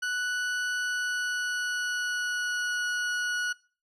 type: tone with pitch glide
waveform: 40% pulse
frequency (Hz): 1480 to 1463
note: F#6 to F#6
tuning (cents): 0 to -20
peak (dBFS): -27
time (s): 0.02-3.53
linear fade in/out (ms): 10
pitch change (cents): -20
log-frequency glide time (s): 0.76-2.83
effects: noise-tail reverb RT60 0.4 s tail -23 dB re dry + low-pass 8000 Hz 12 dB/octave